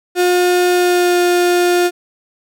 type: tone with pitch glide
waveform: 35% pulse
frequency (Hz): 357.8 to 353.7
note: F4 to F4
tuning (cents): +42 to +22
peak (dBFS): -9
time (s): 0.15-1.91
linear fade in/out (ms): 50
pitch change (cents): -20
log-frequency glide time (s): 0.7-1.21
effects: none